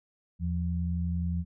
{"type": "tone pair together", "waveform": "sine", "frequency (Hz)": [81.8, 173.33], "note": ["E2", "F3"], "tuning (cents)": [-13, -13], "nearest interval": "octave + minor second", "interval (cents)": 1300, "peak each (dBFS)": [-29, -31], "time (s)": [0.39, 1.45], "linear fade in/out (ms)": 50, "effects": []}